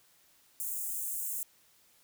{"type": "high-pass noise", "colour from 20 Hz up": "white", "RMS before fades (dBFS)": -36, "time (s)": [0.6, 1.43], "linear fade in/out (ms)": 0, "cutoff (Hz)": 7100, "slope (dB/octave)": 48, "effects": ["white hiss -65 dBFS RMS until 2.03 s"]}